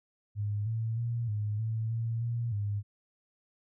sine tone with pitch steps, 103.6 / 112.7 / 117.6 / 105.1 / 111.5 / 114.5 / 117.7 / 102.6 Hz, G#2 / A2 / A#2 / G#2 / A2 / A#2 / A#2 / G#2, -4 / +42 / +16 / +21 / +23 / -31 / +17 / -21 cents, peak -29 dBFS, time 0.35-2.83 s, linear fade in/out 50 ms, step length 310 ms, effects none

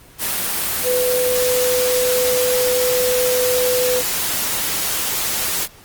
sine tone in noise, 500 Hz, B4, 21 cents sharp, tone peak -16 dBFS, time 0.83-4.03 s, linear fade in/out 50 ms, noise white, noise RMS -21 dBFS, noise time 0.18-5.68 s, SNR +2 dB, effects pink hiss -45 dBFS RMS until 5.84 s + Opus 24 kbps

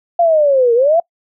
sine linear two-way sweep, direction down then up, 698.5 to 455.1 to 698.5 Hz, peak -8 dBFS, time 0.19-1 s, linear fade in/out 5 ms, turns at 0.74 s, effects noise-tail reverb RT60 0.1 s tail -24 dB re dry

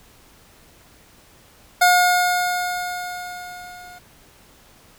25% pulse tone with level ramp, 718 Hz, F5, 48 cents sharp, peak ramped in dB -7 to -36 dBFS, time 1.81-3.99 s, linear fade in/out 10 ms, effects pink hiss -51 dBFS RMS until 4.98 s

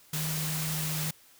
sine tone in noise, 155.56 Hz, D#3, in tune, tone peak -32 dBFS, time 0.13-1.11 s, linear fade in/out 5 ms, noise white, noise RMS -34 dBFS, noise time 0.13-1.11 s, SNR -1 dB, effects white hiss -58 dBFS RMS until 1.39 s

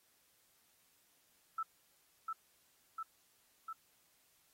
sine tone with echo, 1318.5 Hz, E6, in tune, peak -35 dBFS, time 1.58-1.63 s, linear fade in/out 5 ms, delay 700 ms, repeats 3, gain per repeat -2 dB, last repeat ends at 3.73 s, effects white hiss -72 dBFS RMS until 4.53 s + AAC 48 kbps

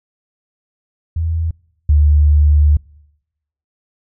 sine tone pair in turn, 81.8 / 74.18 Hz, E2 / D2, -13 / +18 cents, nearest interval major second, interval 169 cents, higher first, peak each -15 / -7 dBFS, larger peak second, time 1.16-1.51 / 1.89-2.77 s, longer second, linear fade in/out 5 ms, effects noise-tail reverb RT60 0.9 s tail -26 dB re dry

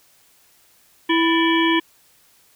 harmonic tone with a mistuned harmonic, 329.6 Hz, E4, in tune, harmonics 1 / 3 / 5 / 7 / 9 / 10, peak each -17 / -22 / -24 / -25 / -27 / -27 dBFS, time 1.09-1.8 s, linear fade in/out 10 ms, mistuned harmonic 5, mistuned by +120 cents, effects white hiss -56 dBFS RMS until 2.55 s

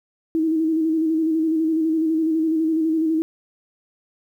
sine tone with vibrato, 319.8 Hz, D#4, 48 cents sharp, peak -17 dBFS, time 0.35-3.22 s, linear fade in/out 0 ms, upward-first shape square, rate 12 Hz, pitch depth 33 cents each way, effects 9-bit

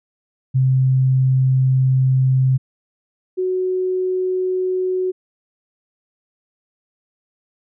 sine tone pair in turn, 130.81 / 370 Hz, C3 / F#4, 0 / 0 cents, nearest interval octave + tritone, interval 1800 cents, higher second, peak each -12 / -17 dBFS, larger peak first, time 0.54-2.58 / 3.37-5.12 s, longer first, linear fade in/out 20 ms, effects none

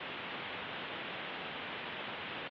white low-pass noise, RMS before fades -43 dBFS, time 0-2.48 s, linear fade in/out 5 ms, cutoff 3300 Hz, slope 48 dB/octave, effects high-pass 150 Hz 12 dB/octave + AAC 32 kbps

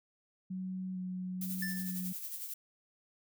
sine tone with vibrato, 185 Hz, F#3, in tune, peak -36 dBFS, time 0.5-2.13 s, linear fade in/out 10 ms, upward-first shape square, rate 1.1 Hz, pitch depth 12 cents each way
violet noise with tremolo, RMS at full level -40 dBFS, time 1.41-2.54 s, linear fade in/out 5 ms, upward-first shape sine, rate 11 Hz, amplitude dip 50%
square tone with exponential decay, 1766 Hz, A6, 6 cents sharp, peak -35 dBFS, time 1.62-2.08 s, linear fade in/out 5 ms, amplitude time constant 100 ms
effects none

